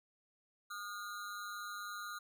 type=ring-modulated tone; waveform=square; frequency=1327 Hz; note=E6; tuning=11 cents sharp; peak=-40 dBFS; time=0.7-2.19 s; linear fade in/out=10 ms; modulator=101 Hz; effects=none